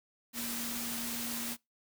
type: tone in noise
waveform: sine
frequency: 235.9 Hz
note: A#3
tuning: 21 cents sharp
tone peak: -41 dBFS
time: 0.33-1.57 s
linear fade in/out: 50 ms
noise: white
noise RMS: -38 dBFS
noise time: 0.33-1.57 s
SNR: -6 dB
effects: noise-tail reverb RT60 0.2 s tail -24 dB re dry